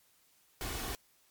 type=noise with comb filter; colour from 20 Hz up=pink; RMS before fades=-38 dBFS; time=0.61-0.95 s; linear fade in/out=0 ms; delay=2.7 ms; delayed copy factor=+0.5; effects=white hiss -68 dBFS RMS until 1.3 s + MP3 96 kbps